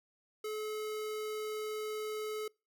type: tone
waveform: square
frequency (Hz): 429.2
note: A4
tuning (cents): -43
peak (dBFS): -37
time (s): 0.44-2.48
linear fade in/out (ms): 5
effects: noise-tail reverb RT60 0.3 s tail -26 dB re dry